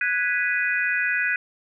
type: chord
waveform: sine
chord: G# minor seventh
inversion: third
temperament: equal with one note detuned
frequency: 1480 / 1661.2 / 1975.5 / 2479 Hz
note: F#6 / G#6 / B6 / D#7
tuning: 0 / 0 / 0 / -7 cents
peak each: -25 / -26 / -27 / -27 dBFS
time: 0.01-1.36 s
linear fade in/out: 2 ms
effects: none